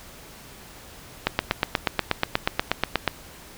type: click train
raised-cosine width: 0.3 ms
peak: -3 dBFS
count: 16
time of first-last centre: 1.27-3.077 s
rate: 8.3 Hz
effects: pink hiss -45 dBFS RMS until 3.57 s